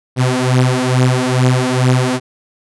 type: beating tone pair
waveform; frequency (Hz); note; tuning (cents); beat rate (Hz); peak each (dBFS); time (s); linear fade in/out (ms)
sawtooth; 126.1 / 128.4; B2 / C3; +36 / -32; 2.3; -10; 0.16-2.2; 50
effects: resampled to 24000 Hz